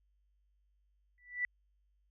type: tone with exponential growth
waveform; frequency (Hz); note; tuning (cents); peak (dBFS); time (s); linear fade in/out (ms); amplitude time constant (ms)
sine; 1969; B6; -6; -28; 1.18-1.45; 1; 57
effects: added 50 Hz sine -70 dBFS peak until 2.1 s